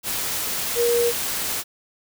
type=tone in noise; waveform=sine; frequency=473.9 Hz; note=A#4; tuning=28 cents sharp; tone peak=-17 dBFS; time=0.75-1.13 s; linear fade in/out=50 ms; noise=white; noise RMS=-26 dBFS; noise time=0.03-1.64 s; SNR=+6 dB; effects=none